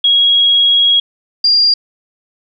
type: tone pair in turn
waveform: sine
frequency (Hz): 3306 / 4790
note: G#7 / D8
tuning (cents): -9 / +33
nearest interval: tritone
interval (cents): 642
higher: second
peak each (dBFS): -7 / -7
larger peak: neither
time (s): 0.04-1 / 1.44-1.74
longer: first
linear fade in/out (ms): 5
effects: none